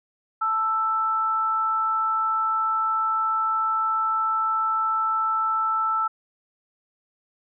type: tone pair together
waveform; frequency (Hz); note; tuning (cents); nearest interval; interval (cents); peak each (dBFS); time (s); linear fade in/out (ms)
sine; 880 / 1323.1; A5 / E6; 0 / +6; perfect fifth; 706; -29 / -21; 0.41-6.08; 10
effects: none